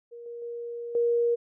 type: tone with level steps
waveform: sine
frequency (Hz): 472.3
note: A#4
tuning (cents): +23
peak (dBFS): -40 / -36 / -33 / -21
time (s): 0.11-1.36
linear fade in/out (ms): 20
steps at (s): 0.26 / 0.42 / 0.95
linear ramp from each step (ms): 2
effects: none